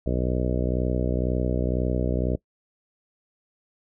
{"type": "harmonic tone", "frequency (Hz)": 62, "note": "B1", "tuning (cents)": 7, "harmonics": [1, 2, 3, 4, 5, 6, 7, 8, 9, 10], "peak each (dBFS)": [-26, -29, -31, -32, -33, -34, -34, -35, -36, -36], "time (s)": [0.06, 2.36], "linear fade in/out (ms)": 5, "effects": ["noise-tail reverb RT60 0.1 s tail -22 dB re dry"]}